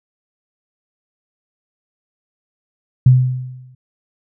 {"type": "tone with exponential decay", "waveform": "sine", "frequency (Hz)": 127.5, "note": "C3", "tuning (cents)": -44, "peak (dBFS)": -3, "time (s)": [3.06, 3.75], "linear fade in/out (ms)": 5, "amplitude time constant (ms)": 150, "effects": []}